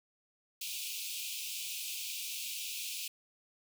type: high-pass noise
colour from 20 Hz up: pink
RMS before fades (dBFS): -40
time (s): 0.61-3.08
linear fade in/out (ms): 5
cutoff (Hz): 2400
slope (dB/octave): 96
effects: none